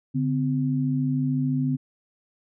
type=tone pair together; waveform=sine; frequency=143.61 / 257.3 Hz; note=D3 / C4; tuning=-38 / -29 cents; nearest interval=minor seventh; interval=1009 cents; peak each=-24 / -24 dBFS; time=0.14-1.77 s; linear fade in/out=20 ms; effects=none